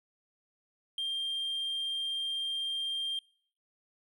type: tone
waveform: triangle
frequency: 3188 Hz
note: G7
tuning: 28 cents sharp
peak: -29 dBFS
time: 0.98-3.19 s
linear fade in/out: 2 ms
effects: noise-tail reverb RT60 0.6 s tail -25 dB re dry + tanh soft clip ceiling -26 dBFS